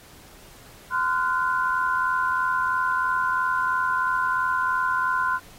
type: tone cluster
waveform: sine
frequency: 1027 / 1407 / 1490 Hz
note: C6 / F6 / F#6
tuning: -33 / +12 / +12 cents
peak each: -23 / -27 / -27 dBFS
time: 0.9-5.4 s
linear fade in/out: 50 ms
effects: pink hiss -49 dBFS RMS until 5.58 s + AAC 48 kbps